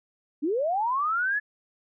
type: linear sweep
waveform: sine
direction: up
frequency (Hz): 268.3 to 1733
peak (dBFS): -23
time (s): 0.42-1.4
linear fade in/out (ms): 20
effects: none